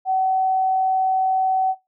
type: tone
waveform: sine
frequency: 757 Hz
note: F#5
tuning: 39 cents sharp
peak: -17 dBFS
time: 0.05-1.75 s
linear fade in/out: 50 ms
effects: noise-tail reverb RT60 0.2 s tail -18 dB re dry